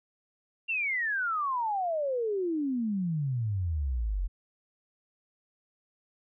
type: exponential sweep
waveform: sine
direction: down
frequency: 2784 to 42.41 Hz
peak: -27 dBFS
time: 0.68-4.28 s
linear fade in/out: 20 ms
effects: none